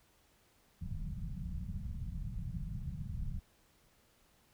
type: low-pass noise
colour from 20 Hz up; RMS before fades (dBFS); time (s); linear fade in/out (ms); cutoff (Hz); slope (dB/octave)
pink; -40; 0.81-3.4; 10; 190; 48
effects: pink hiss -69 dBFS RMS until 4.53 s